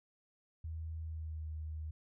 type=tone with pitch glide; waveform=sine; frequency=80.3 to 77.97 Hz; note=E2 to D#2; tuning=-45 to +4 cents; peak=-39 dBFS; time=0.64-1.91 s; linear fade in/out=5 ms; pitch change=-51 cents; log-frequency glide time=1-1.48 s; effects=none